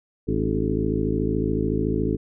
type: harmonic tone with a mistuned harmonic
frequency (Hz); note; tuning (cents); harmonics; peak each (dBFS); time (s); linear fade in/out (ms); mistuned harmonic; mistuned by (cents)
53.8; A1; -38; 1 / 2 / 3 / 4 / 5 / 6 / 7 / 8; -29 / -29 / -29 / -29 / -29 / -29 / -29 / -29; 0.27-2.17; 20; 6; -65
effects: none